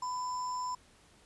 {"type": "tone with sample-and-hold", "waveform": "sine", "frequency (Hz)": 1000, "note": "B5", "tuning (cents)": 21, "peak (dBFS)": -33, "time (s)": [0.02, 0.75], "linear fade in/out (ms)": 5, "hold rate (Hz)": 6300, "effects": ["pink hiss -62 dBFS RMS until 1.25 s", "resampled to 24000 Hz"]}